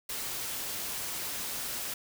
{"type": "noise", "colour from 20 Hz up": "white", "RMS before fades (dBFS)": -36, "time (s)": [0.09, 1.94], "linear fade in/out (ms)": 5, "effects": []}